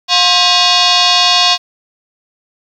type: tone with frequency modulation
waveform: sine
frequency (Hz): 174.61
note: F3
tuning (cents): 0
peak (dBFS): -7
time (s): 0.08-1.58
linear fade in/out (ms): 50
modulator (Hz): 889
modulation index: 5.5
effects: 8-bit